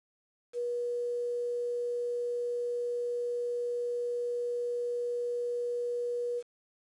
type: tone with quantisation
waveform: sine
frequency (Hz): 482.3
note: B4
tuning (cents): -41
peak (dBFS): -30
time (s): 0.53-6.43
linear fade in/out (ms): 50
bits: 9
effects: resampled to 22050 Hz